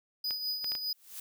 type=tone with tremolo; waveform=square; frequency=4968 Hz; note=D#8; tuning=3 cents flat; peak=-30 dBFS; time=0.24-0.93 s; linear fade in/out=5 ms; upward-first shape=triangle; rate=4.9 Hz; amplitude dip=60%
type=clicks; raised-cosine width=0.2 ms; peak=-24 dBFS; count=4; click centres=0.308 / 0.644 / 0.719 / 0.752 s
type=noise with exponential growth; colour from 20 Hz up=blue; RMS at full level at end=-39 dBFS; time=0.86-1.2 s; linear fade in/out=5 ms; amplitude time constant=72 ms
effects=none

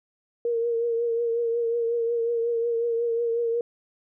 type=tone with vibrato; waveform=sine; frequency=466.2 Hz; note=A#4; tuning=in tune; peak=-22 dBFS; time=0.45-3.61 s; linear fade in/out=2 ms; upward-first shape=triangle; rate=5.5 Hz; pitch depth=40 cents each way; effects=none

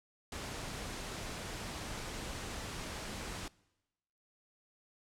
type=noise; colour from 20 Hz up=pink; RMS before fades=-42 dBFS; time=0.32-3.48 s; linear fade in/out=2 ms; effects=noise-tail reverb RT60 1.0 s tail -23 dB re dry + low-pass 9000 Hz 12 dB/octave

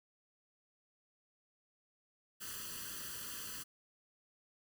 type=noise with comb filter; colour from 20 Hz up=white; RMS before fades=-45 dBFS; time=2.4-3.64 s; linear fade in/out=20 ms; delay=0.66 ms; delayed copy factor=+0.9; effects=none

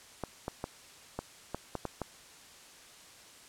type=clicks; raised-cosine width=1 ms; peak=-20 dBFS; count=8; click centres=0.237 / 0.481 / 0.641 / 1.19 / 1.546 / 1.753 / 1.853 / 2.017 s; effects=white hiss -54 dBFS RMS until 3.48 s + low-pass 9000 Hz 12 dB/octave

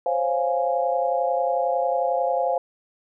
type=chord; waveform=sine; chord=Db major seventh; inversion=third; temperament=equal; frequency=523.3 / 554.4 / 698.5 / 830.6 Hz; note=C5 / Db5 / F5 / Ab5; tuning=0 / 0 / 0 / 0 cents; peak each=-24 / -29 / -24 / -27 dBFS; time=0.06-2.58 s; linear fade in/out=2 ms; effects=none

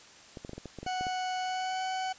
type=clicks; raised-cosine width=2 ms; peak=-27 dBFS; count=11; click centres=0.372 / 0.449 / 0.494 / 0.533 / 0.58 / 0.657 / 0.787 / 0.83 / 0.864 / 1.01 / 1.068 s
type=tone with pitch glide; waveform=40% pulse; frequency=740 to 751.6 Hz; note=F#5 to F#5; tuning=0 to +27 cents; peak=-30 dBFS; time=0.86-2.13 s; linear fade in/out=10 ms; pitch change=+27 cents; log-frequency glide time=1.41-1.83 s
effects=white hiss -53 dBFS RMS until 2.18 s + resampled to 16000 Hz

